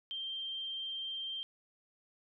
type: tone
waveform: sine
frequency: 3158 Hz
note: G7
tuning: 12 cents sharp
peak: -37 dBFS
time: 0.11-1.43 s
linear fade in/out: 0 ms
effects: none